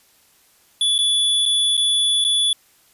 square tone with dropouts, 3440 Hz, A7, 40 cents flat, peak -16 dBFS, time 0.81-2.53 s, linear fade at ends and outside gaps 2 ms, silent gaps 0.981-0.988 / 1.455-1.46 / 1.769-1.776 / 2.242-2.248 s, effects white hiss -56 dBFS RMS until 2.93 s + resampled to 32000 Hz

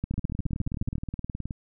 two click trains, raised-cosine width 5 ms, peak -20 / -16 dBFS, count 27 / 14, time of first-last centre 0.14-1.508 / 0.04-0.955 s, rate 19 / 14.2 Hz, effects none

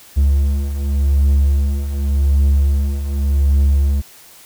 triangle beating tone pair, 69.3 / 70.17 Hz, C#2 / C#2, 0 / +22 cents, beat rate 0.87 Hz, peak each -17 / -11 dBFS, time 0.16-4.02 s, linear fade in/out 20 ms, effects white hiss -43 dBFS RMS until 4.45 s

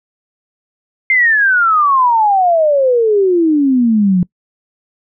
sine exponential sweep, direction down, 2119 to 174.61 Hz, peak -8 dBFS, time 1.1-4.23 s, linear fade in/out 2 ms, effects noise-tail reverb RT60 0.1 s tail -24 dB re dry

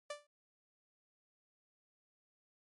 sawtooth tone with exponential decay, 587.3 Hz, D5, in tune, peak -34 dBFS, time 0.1-0.27 s, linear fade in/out 5 ms, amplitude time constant 36 ms, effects MP3 48 kbps

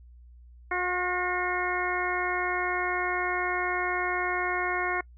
harmonic tone with a mistuned harmonic, 360 Hz, F#4, 47 cents flat, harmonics 1 / 2 / 3 / 4 / 5 / 6, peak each -33 / -33 / -33 / -33 / -33 / -33 dBFS, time 0.71-5.01 s, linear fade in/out 5 ms, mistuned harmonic 5, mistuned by +23 cents, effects noise-tail reverb RT60 0.1 s tail -26 dB re dry + added 60 Hz sine -48 dBFS peak until 5.17 s

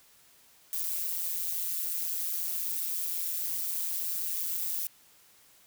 violet noise with amplitude modulation, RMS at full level -29 dBFS, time 0.73-4.87 s, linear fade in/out 0 ms, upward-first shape sine, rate 172 Hz, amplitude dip 80%, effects white hiss -60 dBFS RMS until 5.66 s

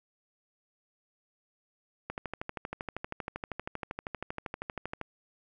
click train, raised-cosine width 0.5 ms, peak -20 dBFS, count 38, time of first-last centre 2.1-5.013 s, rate 12.7 Hz, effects none

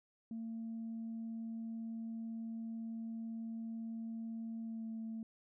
sine tone with pitch glide, 226.5 to 223.8 Hz, A#3 to A3, -50 to +30 cents, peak -39 dBFS, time 0.31-5.23 s, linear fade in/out 2 ms, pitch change -20 cents, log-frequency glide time 4.63-4.88 s, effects tanh soft clip ceiling -37 dBFS

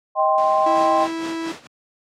sine chord, C minor, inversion first, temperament just, 627.9 / 784.9 / 1046.5 Hz, Eb5 / G5 / C6, +16 / +2 / 0 cents, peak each -19 dBFS, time 0.15-1.08 s, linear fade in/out 50 ms
pink noise, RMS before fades -38 dBFS, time 0.38-1.07 s, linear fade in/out 0 ms
45% pulse tone, 328.2 Hz, E4, 8 cents flat, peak -24 dBFS, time 0.66-1.52 s, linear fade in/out 5 ms
pink noise with tremolo, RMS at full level -32 dBFS, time 0.75-1.67 s, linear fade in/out 2 ms, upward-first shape sine, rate 4.3 Hz, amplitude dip 85%
effects high-pass 200 Hz 12 dB/octave + low-pass 6000 Hz 12 dB/octave

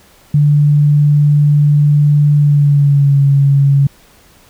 sine tone with pitch glide, 146.83 to 139.63 Hz, D3 to C#3, 0 to +13 cents, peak -6 dBFS, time 0.34-3.87 s, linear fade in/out 5 ms, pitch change -87 cents, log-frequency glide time 2.35-3.2 s, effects pink hiss -46 dBFS RMS until 4.49 s

